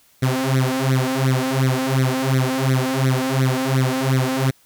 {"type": "tone with flanger", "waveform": "sawtooth", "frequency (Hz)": 131.2, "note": "C3", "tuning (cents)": 5, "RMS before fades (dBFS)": -19, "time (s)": [0.22, 4.51], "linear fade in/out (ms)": 10, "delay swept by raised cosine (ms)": [0.5, 4], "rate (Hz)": 2.8, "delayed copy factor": 1, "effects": ["white hiss -56 dBFS RMS until 4.65 s"]}